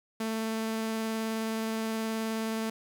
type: tone with vibrato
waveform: sawtooth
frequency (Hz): 222.2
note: A3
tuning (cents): +17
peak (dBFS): -26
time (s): 0.2-2.7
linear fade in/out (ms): 5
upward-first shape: sine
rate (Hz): 19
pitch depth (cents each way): 8
effects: 9-bit